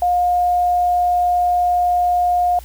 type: tone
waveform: sine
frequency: 712 Hz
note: F5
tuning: 33 cents sharp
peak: -13 dBFS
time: 0.02-2.59 s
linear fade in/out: 2 ms
effects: added 60 Hz sine -35 dBFS peak until 2.64 s + white hiss -45 dBFS RMS until 2.64 s